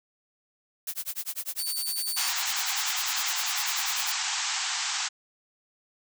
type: noise with tremolo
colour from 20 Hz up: blue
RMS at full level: -31 dBFS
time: 0.87-4.12 s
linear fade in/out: 2 ms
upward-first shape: sine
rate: 10 Hz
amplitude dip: 100%
type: tone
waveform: 20% pulse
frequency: 4538 Hz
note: C#8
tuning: 40 cents sharp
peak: -24 dBFS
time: 1.59-2.29 s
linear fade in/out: 2 ms
type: band-pass noise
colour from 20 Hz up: white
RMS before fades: -30 dBFS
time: 2.16-5.09 s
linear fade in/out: 20 ms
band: 740 to 7800 Hz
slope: 96 dB/octave
effects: none